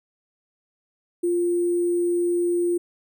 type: tone with sample-and-hold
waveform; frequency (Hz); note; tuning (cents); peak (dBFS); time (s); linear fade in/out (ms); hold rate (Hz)
sine; 349.2; F4; 0; -19; 1.23-2.78; 10; 8820
effects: none